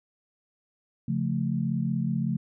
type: chord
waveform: sine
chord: Db augmented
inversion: none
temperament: equal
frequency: 138.59 / 174.61 / 220 Hz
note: Db3 / F3 / A3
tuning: 0 / 0 / 0 cents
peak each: -29 dBFS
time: 1.08-2.37 s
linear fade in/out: 5 ms
effects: none